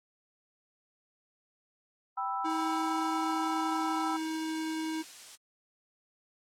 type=chord; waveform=sine; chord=E minor; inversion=first; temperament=equal; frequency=784 / 987.8 / 1318.5 Hz; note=G5 / B5 / E6; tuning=0 / 0 / 0 cents; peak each=-35 dBFS; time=2.17-4.17 s; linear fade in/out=10 ms
type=tone with pitch glide; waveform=square; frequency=320 to 317.6 Hz; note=D#4 to D#4; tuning=+49 to +36 cents; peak=-33 dBFS; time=2.44-5.03 s; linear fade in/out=20 ms; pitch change=-13 cents; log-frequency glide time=2.89-4.57 s
type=noise; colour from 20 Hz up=blue; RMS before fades=-43 dBFS; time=2.49-5.36 s; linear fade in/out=10 ms
effects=low-pass 7000 Hz 12 dB/octave + AAC 64 kbps